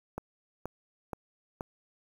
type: click train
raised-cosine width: 1 ms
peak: -21 dBFS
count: 4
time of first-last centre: 0.18-1.609 s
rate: 2.1 Hz
effects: 8-bit